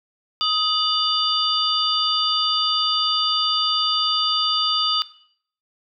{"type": "tone cluster", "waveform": "sine", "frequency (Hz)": [1256, 2947, 3570, 4723], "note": ["D#6", "F#7", "A7", "D8"], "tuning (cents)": [16, -8, 24, 9], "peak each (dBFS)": -24, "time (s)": [0.41, 5.02], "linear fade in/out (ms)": 0, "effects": ["noise-tail reverb RT60 0.6 s tail -17 dB re dry"]}